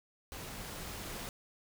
pink noise with level ramp, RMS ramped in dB -45 to -42 dBFS, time 0.32-1.29 s, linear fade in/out 0 ms, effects none

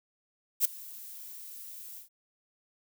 violet noise with ADSR envelope, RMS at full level -22 dBFS, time 0.6-2.09 s, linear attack 49 ms, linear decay 7 ms, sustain -23 dB, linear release 120 ms, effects none

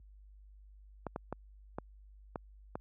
clicks, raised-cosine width 1 ms, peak -23 dBFS, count 6, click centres 1.067 / 1.161 / 1.326 / 1.785 / 2.358 / 2.755 s, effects added 50 Hz sine -45 dBFS peak until 2.8 s + high-pass 80 Hz 12 dB/octave

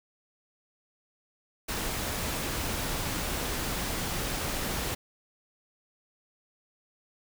pink noise, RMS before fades -32 dBFS, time 1.68-4.95 s, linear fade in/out 10 ms, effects none

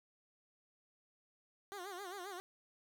15% pulse tone with vibrato, 378.8 Hz, F#4, 41 cents sharp, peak -38 dBFS, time 1.72-2.4 s, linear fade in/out 0 ms, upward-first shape sine, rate 7.5 Hz, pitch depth 140 cents each way, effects none

